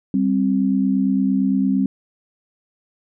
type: tone pair together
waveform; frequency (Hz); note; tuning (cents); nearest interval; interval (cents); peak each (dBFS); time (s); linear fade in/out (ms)
sine; 195.6 / 264.4; G3 / C4; -4 / +18; perfect fourth; 522; -18; 0.14-1.86; 2
effects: none